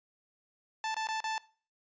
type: tone with dropouts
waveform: sawtooth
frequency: 880 Hz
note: A5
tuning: in tune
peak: -28 dBFS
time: 0.84-1.38 s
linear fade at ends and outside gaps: 1 ms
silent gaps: 0.944-0.966 / 1.071-1.087 / 1.204-1.241 s
effects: noise-tail reverb RT60 0.4 s tail -20 dB re dry + resampled to 16000 Hz